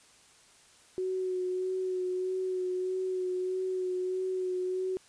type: tone with vibrato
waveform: sine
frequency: 370 Hz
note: F#4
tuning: in tune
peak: -29 dBFS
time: 0.98-4.97 s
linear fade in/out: 0 ms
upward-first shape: sine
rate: 1.6 Hz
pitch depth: 20 cents each way
effects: white hiss -59 dBFS RMS until 5.08 s + resampled to 22050 Hz